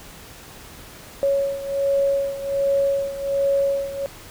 sine beating tone pair, 554.4 / 555.7 Hz, C#5 / C#5, 0 / +4 cents, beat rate 1.3 Hz, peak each -20 / -24 dBFS, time 1.23-4.06 s, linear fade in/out 0 ms, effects pink hiss -42 dBFS RMS until 4.3 s

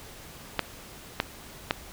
clicks, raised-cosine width 0.3 ms, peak -7 dBFS, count 3, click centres 0.593 / 1.201 / 1.709 s, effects pink hiss -46 dBFS RMS until 1.92 s

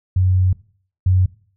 sine tone pair in turn, 92.5 / 92.5 Hz, F#2 / F#2, 0 / 0 cents, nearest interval unison, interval 0 cents, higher neither, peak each -12 / -11 dBFS, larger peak second, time 0.16-0.53 / 1.06-1.26 s, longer first, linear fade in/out 5 ms, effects noise-tail reverb RT60 0.5 s tail -20 dB re dry

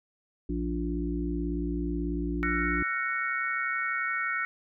harmonic tone, 58.27 Hz, A#1, in tune, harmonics 1 / 3 / 5 / 6, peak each -32 / -35 / -32 / -36 dBFS, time 0.49-2.83 s, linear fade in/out 5 ms
sine chord, F# dominant seventh, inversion third, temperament equal with one note detuned, 1348.5 / 1480 / 1864.7 / 2217 Hz, E6 / F#6 / A#6 / C#7, +39 / 0 / 0 / 0 cents, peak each -33 dBFS, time 2.43-4.45 s, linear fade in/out 0 ms
effects none

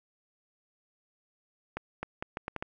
accelerating click train, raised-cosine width 0.5 ms, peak -19 dBFS, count 7, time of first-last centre 1.77-2.625 s, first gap 260 ms, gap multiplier 0.75, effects none

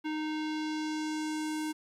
square tone with low-pass filter sweep, 308.9 Hz, D#4, 12 cents flat, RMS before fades -34 dBFS, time 0.04-1.73 s, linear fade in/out 20 ms, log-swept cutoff 2900 to 11000 Hz, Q 1.4, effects 11-bit

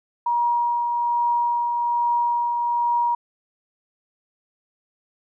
sine tone with tremolo, 952 Hz, A#5, 36 cents sharp, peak -17 dBFS, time 0.26-3.15 s, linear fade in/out 5 ms, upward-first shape triangle, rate 1.2 Hz, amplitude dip 35%, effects none

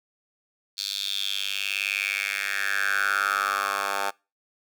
10% pulse tone with high-pass filter sweep, 99.3 Hz, G2, 23 cents sharp, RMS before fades -27 dBFS, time 0.77-4.11 s, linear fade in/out 20 ms, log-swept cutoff 4200 to 910 Hz, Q 5.8, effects noise-tail reverb RT60 0.3 s tail -26 dB re dry

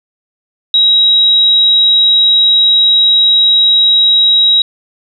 sine tone, 3835 Hz, A#7, 48 cents sharp, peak -5 dBFS, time 0.74-4.62 s, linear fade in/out 2 ms, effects none

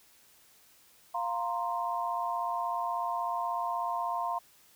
sine chord, F suspended fourth, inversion none, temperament just, 698.5 / 931.3 / 1047.7 Hz, F5 / Bb5 / C6, 0 / -2 / +2 cents, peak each -34 dBFS, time 1.14-4.39 s, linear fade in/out 10 ms, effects white hiss -61 dBFS RMS until 4.75 s

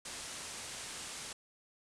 white low-pass noise, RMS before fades -45 dBFS, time 0.05-1.33 s, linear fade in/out 5 ms, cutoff 9700 Hz, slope 48 dB/octave, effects none

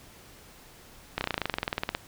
slowing click train, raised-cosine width 0.3 ms, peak -11 dBFS, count 19, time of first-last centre 1.18-1.949 s, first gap 30 ms, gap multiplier 1.04, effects pink hiss -52 dBFS RMS until 2.07 s

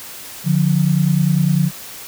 sine tone pair together, 146.83 / 176.81 Hz, D3 / F3, 0 / +22 cents, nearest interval minor third, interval 322 cents, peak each -15 dBFS, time 0.44-1.71 s, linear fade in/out 50 ms, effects white hiss -34 dBFS RMS until 2.07 s

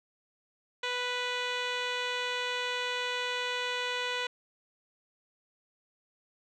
10% pulse tone with low-pass filter, 493.9 Hz, B4, in tune, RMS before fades -33 dBFS, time 0.83-4.27 s, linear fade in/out 5 ms, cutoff 4200 Hz, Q 2.3, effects none

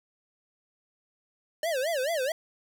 square tone with vibrato, 587.3 Hz, D5, in tune, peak -27 dBFS, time 1.63-2.32 s, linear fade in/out 2 ms, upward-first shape sine, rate 4.6 Hz, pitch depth 260 cents each way, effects none

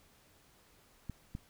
clicks, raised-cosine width 5 ms, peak -27 dBFS, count 2, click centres 1.097 / 1.351 s, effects pink hiss -65 dBFS RMS until 1.49 s

